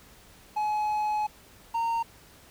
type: tone pair in turn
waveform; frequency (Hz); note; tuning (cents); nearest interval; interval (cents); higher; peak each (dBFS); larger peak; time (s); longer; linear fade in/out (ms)
triangle; 847 / 920.7; G#5 / A#5; +34 / -22; minor second; 144; second; -23; neither; 0.56-1.27 / 1.74-2.03; first; 10
effects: pink hiss -54 dBFS RMS until 2.5 s